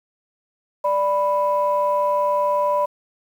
sine tone pair together, 588 / 988.9 Hz, D5 / B5, +2 / +2 cents, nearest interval major sixth, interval 900 cents, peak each -19 dBFS, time 0.84-2.86 s, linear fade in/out 10 ms, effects tanh soft clip ceiling -9 dBFS + 8-bit

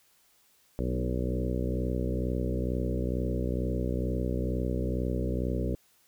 harmonic tone with a mistuned harmonic, 62.2 Hz, B1, 13 cents sharp, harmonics 1 / 2 / 3 / 4 / 5 / 6 / 7 / 8 / 9, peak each -31 / -34 / -36 / -37 / -38 / -39 / -39 / -40 / -41 dBFS, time 0.79-5.75 s, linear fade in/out 0 ms, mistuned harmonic 4, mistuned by -18 cents, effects white hiss -65 dBFS RMS until 6.07 s

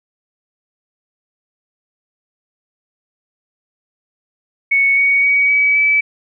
sine tone with pitch steps, 2217 / 2238 / 2258 / 2279 / 2300 Hz, C#7 / C#7 / C#7 / C#7 / D7, 0 / +16 / +31 / +47 / -37 cents, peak -10 dBFS, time 4.71-6.01 s, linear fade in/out 10 ms, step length 260 ms, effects none

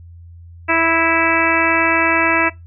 harmonic tone, 329 Hz, E4, 3 cents flat, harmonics 1 / 2 / 3 / 4 / 5 / 6 / 7 / 8, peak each -21 / -21 / -21 / -21 / -21 / -21 / -21 / -21 dBFS, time 0.68-2.5 s, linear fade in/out 20 ms, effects noise-tail reverb RT60 0.2 s tail -20 dB re dry + added 85 Hz sine -36 dBFS peak until 2.66 s

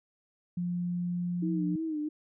sine tone, 176.1 Hz, F3, 15 cents sharp, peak -29 dBFS, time 0.57-1.76 s, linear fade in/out 5 ms
sine tone with vibrato, 311.1 Hz, D#4, in tune, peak -30 dBFS, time 1.42-2.09 s, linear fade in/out 10 ms, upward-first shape sine, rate 3 Hz, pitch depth 73 cents each way
effects none

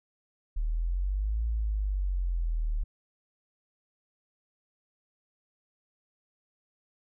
sine exponential two-way sweep, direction up then down, 37.08 to 56.5 to 37.08 Hz, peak -26 dBFS, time 0.56-2.84 s, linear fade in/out 10 ms, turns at 1.45 s, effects none

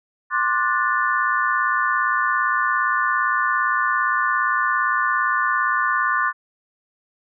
sine chord, D dominant seventh, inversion third, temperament just, 1057.2 / 1174.7 / 1468.3 / 1762 Hz, C6 / D6 / F#6 / A6, +18 / 0 / -14 / +2 cents, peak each -23 dBFS, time 0.3-6.33 s, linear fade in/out 50 ms, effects none

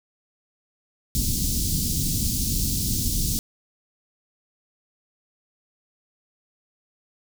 pink band-stop noise, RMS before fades -24 dBFS, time 1.15-3.39 s, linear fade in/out 0 ms, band 250 to 4600 Hz, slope 24 dB/octave, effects none

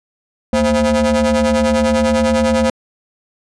40% pulse ring-modulated tone, 148.4 Hz, D3, 18 cents sharp, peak -8 dBFS, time 0.53-2.7 s, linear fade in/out 2 ms, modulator 376 Hz, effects resampled to 22050 Hz

